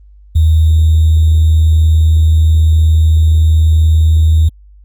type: tone with sample-and-hold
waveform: sine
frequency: 79.5 Hz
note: D#2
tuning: 38 cents sharp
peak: -5 dBFS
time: 0.35-4.49 s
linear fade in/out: 10 ms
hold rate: 3675 Hz
effects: added 50 Hz sine -37 dBFS peak until 4.84 s + Opus 24 kbps